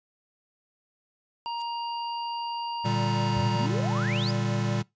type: harmonic tone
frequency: 938 Hz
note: A#5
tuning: 11 cents sharp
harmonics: 1 / 3 / 5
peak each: -30 / -39 / -42 dBFS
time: 1.46-3.66 s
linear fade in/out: 0 ms
type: noise with exponential growth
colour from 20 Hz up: blue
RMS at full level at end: -40 dBFS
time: 1.54-1.62 s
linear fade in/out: 2 ms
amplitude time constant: 17 ms
type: chord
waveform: square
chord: G minor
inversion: first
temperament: equal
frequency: 116.54 / 146.83 / 196 Hz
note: Bb2 / D3 / G3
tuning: 0 / 0 / 0 cents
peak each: -28 / -33 / -31 dBFS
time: 2.84-4.83 s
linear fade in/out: 20 ms
type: exponential sweep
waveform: sine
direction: up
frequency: 73.42 to 5210 Hz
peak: -31 dBFS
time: 3.36-4.31 s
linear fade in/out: 5 ms
effects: noise-tail reverb RT60 0.2 s tail -24 dB re dry + resampled to 16000 Hz